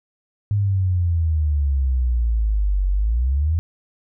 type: exponential two-way sweep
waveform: sine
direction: down then up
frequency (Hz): 104.5 to 46.25 to 85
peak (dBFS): -16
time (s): 0.51-3.59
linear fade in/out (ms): 0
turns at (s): 2.89
effects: none